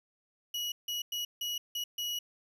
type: tone bursts at uneven times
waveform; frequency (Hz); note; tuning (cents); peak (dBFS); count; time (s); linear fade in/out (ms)
35% pulse; 2914; F#7; -27; -31; 6; 0.54-0.72 / 0.88-1.02 / 1.12-1.25 / 1.41-1.58 / 1.75-1.84 / 1.98-2.19; 5
effects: none